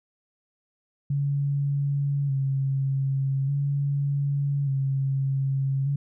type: tone with vibrato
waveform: sine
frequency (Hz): 138.59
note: C#3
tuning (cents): 0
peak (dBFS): -22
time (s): 1.1-5.96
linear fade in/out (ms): 5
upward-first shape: square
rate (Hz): 0.42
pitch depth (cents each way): 34
effects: none